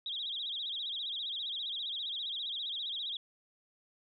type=tone with vibrato; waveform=sine; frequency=3520 Hz; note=A7; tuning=in tune; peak=-35 dBFS; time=0.06-3.17 s; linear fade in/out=2 ms; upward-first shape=sine; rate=15 Hz; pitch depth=180 cents each way; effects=none